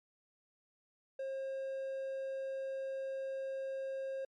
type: tone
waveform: triangle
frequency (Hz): 536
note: C5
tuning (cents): +42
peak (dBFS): -35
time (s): 1.19-4.25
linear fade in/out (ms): 5
effects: MP3 48 kbps